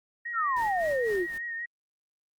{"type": "tone with vibrato", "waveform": "sine", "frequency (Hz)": 1864.7, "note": "A#6", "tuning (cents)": 0, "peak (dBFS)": -32, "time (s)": [0.25, 1.66], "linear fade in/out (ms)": 10, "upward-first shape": "triangle", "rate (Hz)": 5.2, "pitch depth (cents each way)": 42}
{"type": "exponential sweep", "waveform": "sine", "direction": "down", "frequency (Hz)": [1441, 329.6], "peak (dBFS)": -25, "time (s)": [0.33, 1.27], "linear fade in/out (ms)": 50}
{"type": "noise with tremolo", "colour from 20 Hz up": "pink", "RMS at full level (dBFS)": -45, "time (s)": [0.56, 1.38], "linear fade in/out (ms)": 5, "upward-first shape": "sine", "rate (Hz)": 3.9, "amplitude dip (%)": 70}
{"effects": ["Opus 48 kbps"]}